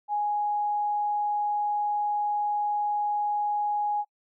sine tone, 830.6 Hz, G#5, in tune, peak -24 dBFS, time 0.08-4.05 s, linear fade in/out 50 ms, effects noise-tail reverb RT60 0.1 s tail -26 dB re dry

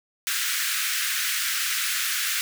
pink high-pass noise, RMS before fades -26 dBFS, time 0.27-2.41 s, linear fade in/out 0 ms, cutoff 1400 Hz, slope 48 dB/octave, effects none

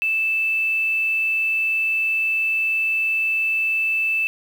sine tone with quantisation, 2637 Hz, E7, in tune, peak -18 dBFS, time 0.02-4.27 s, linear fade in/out 0 ms, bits 7, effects none

